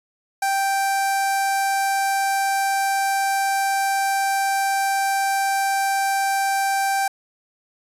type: tone with notch filter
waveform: sawtooth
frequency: 784 Hz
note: G5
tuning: in tune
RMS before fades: -21 dBFS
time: 0.42-7.08 s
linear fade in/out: 5 ms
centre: 3300 Hz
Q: 1.3
effects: resampled to 32000 Hz